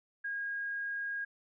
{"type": "tone", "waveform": "sine", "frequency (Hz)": 1632, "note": "G#6", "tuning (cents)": -31, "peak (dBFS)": -34, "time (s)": [0.24, 1.25], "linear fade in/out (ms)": 10, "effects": []}